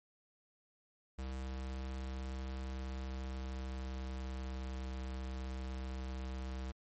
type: tone with pitch glide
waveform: square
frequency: 65.41 to 64.85 Hz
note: C2 to C2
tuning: 0 to -15 cents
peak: -40 dBFS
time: 1.18-6.72 s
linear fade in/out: 10 ms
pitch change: -15 cents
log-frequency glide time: 2.58-5.01 s
effects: MP3 32 kbps